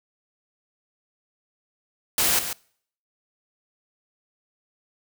white noise with echo, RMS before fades -21 dBFS, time 2.18-2.39 s, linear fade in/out 2 ms, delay 140 ms, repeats 1, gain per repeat -9 dB, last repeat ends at 2.53 s, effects noise-tail reverb RT60 0.6 s tail -25 dB re dry

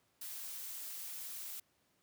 blue noise, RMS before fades -45 dBFS, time 0.21-1.6 s, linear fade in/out 5 ms, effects pink hiss -75 dBFS RMS until 2.02 s + high-pass 100 Hz 12 dB/octave

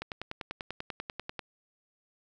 click train, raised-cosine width 0.3 ms, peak -20 dBFS, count 15, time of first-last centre 0.02-1.393 s, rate 10.2 Hz, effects none

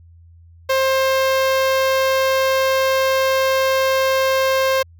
sawtooth tone with notch filter, 530 Hz, C5, 22 cents sharp, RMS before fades -17 dBFS, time 0.69-4.83 s, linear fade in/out 10 ms, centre 8800 Hz, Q 1.2, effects added 84 Hz sine -43 dBFS peak until 4.99 s

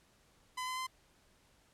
sawtooth tone with pitch steps, 1012 / 1022.6 / 1033.3 Hz, B5 / C6 / C6, +42 / -40 / -22 cents, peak -33 dBFS, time 0.57-0.87 s, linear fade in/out 10 ms, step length 100 ms, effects pink hiss -68 dBFS RMS until 1.73 s + low-pass 11000 Hz 12 dB/octave

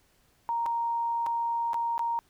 sine tone with dropouts, 932.3 Hz, A#5, in tune, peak -26 dBFS, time 0.49-2.19 s, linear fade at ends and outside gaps 0 ms, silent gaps 0.659-0.663 / 1.263-1.267 / 1.733-1.743 / 1.98-1.993 s, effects pink hiss -66 dBFS RMS until 2.29 s

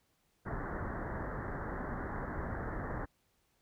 pink low-pass noise, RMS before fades -39 dBFS, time 0.45-3.06 s, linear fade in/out 20 ms, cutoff 1900 Hz, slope 96 dB/octave, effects pink hiss -75 dBFS RMS until 3.61 s

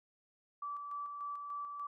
sine tone with tremolo, 1157 Hz, D6, 26 cents flat, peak -38 dBFS, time 0.62-1.87 s, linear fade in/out 5 ms, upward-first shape square, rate 3.4 Hz, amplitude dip 35%, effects none

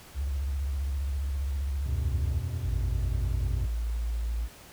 sine tone with vibrato, 69 Hz, C#2, 7 cents flat, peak -27 dBFS, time 0.14-2.43 s, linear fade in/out 50 ms, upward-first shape sine, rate 15 Hz, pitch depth 120 cents each way
triangle chord, E suspended second, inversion none, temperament equal, 82.41 / 92.5 / 123.47 Hz, E2 / F#2 / B2, 0 / 0 / 0 cents, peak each -31 / -32 / -33 dBFS, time 1.86-3.66 s, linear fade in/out 5 ms
sine tone, 56.6 Hz, A1, 50 cents sharp, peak -27 dBFS, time 2.63-4.49 s, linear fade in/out 50 ms
effects pink hiss -50 dBFS RMS until 4.72 s

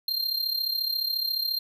square tone with amplitude modulation, 4186 Hz, C8, in tune, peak -23 dBFS, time 0.08-1.59 s, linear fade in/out 2 ms, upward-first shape sine, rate 34.3 Hz, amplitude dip 70%, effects none

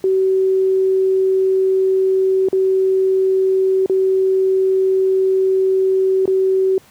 sine tone with dropouts, 380.1 Hz, F#4, 47 cents sharp, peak -12 dBFS, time 0.04-6.78 s, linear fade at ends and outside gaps 1 ms, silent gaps 2.486-2.529 / 3.86-3.897 / 6.256-6.277 s, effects pink hiss -49 dBFS RMS until 6.9 s + high-pass 80 Hz 12 dB/octave

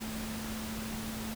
sine tone in noise, 220 Hz, A3, in tune, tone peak -38 dBFS, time 0-1.35 s, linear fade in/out 20 ms, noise pink, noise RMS -41 dBFS, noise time 0-1.35 s, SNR 0 dB, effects none

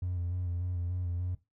triangle tone with vibrato, 88.8 Hz, F2, 29 cents sharp, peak -28 dBFS, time 0.02-1.35 s, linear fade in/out 5 ms, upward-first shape square, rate 3.4 Hz, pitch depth 30 cents each way, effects noise-tail reverb RT60 0.2 s tail -17 dB re dry + tanh soft clip ceiling -25 dBFS

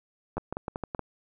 two click trains, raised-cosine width 1 ms, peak -18 / -18 dBFS, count 5 / 4, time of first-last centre 0.37-0.993 / 0.38-0.948 s, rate 6.42 / 5.28 Hz, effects none

